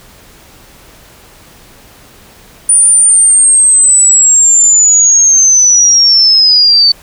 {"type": "linear sweep", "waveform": "sine", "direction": "down", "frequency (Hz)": [9450, 4510], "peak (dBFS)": -3, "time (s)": [2.69, 6.92], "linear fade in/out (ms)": 5, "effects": ["pink hiss -39 dBFS RMS until 7.02 s"]}